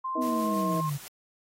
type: tone with pitch glide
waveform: sine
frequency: 1046.5 to 1062.9 Hz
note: C6 to C6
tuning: 0 to +27 cents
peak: -29 dBFS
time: 0.04-0.9 s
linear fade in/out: 10 ms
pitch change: +27 cents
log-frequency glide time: 0.39-0.52 s
type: harmonic tone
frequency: 160 Hz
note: D#3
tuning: 49 cents sharp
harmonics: 2 / 3 / 4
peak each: -32 / -38 / -33 dBFS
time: 0.15-0.81 s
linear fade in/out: 10 ms
type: linear sweep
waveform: sine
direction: down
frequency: 260 to 137.5 Hz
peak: -28 dBFS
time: 0.17-0.98 s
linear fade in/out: 20 ms
type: noise with tremolo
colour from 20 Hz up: white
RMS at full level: -43 dBFS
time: 0.22-1.08 s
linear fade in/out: 0 ms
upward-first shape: sine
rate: 6.1 Hz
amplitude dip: 35%
effects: AAC 48 kbps